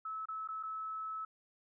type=tone with dropouts; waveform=sine; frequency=1300 Hz; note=E6; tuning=24 cents flat; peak=-38 dBFS; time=0.05-1.25 s; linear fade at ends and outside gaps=5 ms; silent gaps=0.256-0.285 / 0.476-0.486 / 0.629-0.633 s; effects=none